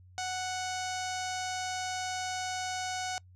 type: tone with low-pass filter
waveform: sawtooth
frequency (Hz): 740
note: F#5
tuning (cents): 0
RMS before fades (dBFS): -35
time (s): 0.18-3.18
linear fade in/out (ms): 0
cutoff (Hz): 6400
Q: 2.7
effects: noise-tail reverb RT60 0.1 s tail -25 dB re dry + added 91 Hz sine -53 dBFS peak until 3.35 s